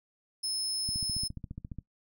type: tone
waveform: 30% pulse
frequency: 5210 Hz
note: E8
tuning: 21 cents flat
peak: -27 dBFS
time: 0.43-1.28 s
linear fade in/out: 10 ms
type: click train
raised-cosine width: 5 ms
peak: -27 dBFS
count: 14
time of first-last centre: 0.89-1.787 s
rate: 14.5 Hz
effects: noise-tail reverb RT60 0.1 s tail -18 dB re dry